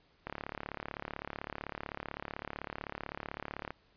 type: click train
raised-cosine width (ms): 0.5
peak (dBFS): -23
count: 124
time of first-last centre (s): 0.27-3.706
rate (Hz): 35.8
effects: pink hiss -68 dBFS RMS until 3.96 s + resampled to 11025 Hz